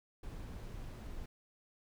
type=noise; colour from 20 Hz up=brown; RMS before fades=-45 dBFS; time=0.23-1.26 s; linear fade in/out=5 ms; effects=none